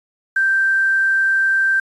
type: tone with quantisation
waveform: sine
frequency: 1568 Hz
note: G6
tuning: in tune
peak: -13 dBFS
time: 0.36-1.8 s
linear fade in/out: 5 ms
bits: 7
effects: resampled to 24000 Hz